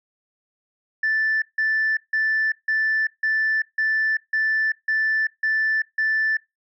sine tone bursts, 1760 Hz, A6, in tune, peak -17 dBFS, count 10, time 1.03-6.37 s, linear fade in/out 5 ms, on 390 ms, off 160 ms, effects noise-tail reverb RT60 0.2 s tail -23 dB re dry + tanh soft clip ceiling -15 dBFS

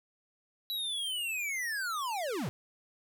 square linear sweep, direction down, 3951 to 98 Hz, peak -33 dBFS, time 0.7-2.49 s, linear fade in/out 0 ms, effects none

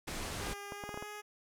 pink low-pass noise, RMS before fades -40 dBFS, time 0.07-0.54 s, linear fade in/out 10 ms, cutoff 11000 Hz, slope 24 dB/octave
10% pulse tone with pitch glide, 404.5 to 417.8 Hz, G#4 to G#4, -46 to +10 cents, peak -35 dBFS, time 0.4-1.22 s, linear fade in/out 20 ms, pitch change +56 cents, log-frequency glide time 0.7-1.05 s
clicks, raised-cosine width 1 ms, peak -27 dBFS, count 7, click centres 0.47 / 0.722 / 0.838 / 0.892 / 0.943 / 0.975 / 1.025 s
effects none

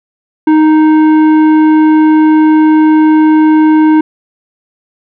triangle tone with tanh clipping, 310.9 Hz, D#4, 1 cent flat, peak -5 dBFS, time 0.47-4.01 s, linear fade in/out 5 ms, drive 15 dB, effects none

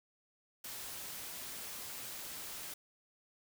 white noise, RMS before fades -45 dBFS, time 0.64-2.74 s, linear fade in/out 5 ms, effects none

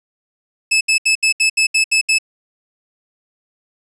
sawtooth tone bursts, 2608 Hz, E7, 19 cents flat, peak -8 dBFS, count 9, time 0.71-2.186 s, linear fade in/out 10 ms, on 100 ms, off 72 ms, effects resampled to 24000 Hz

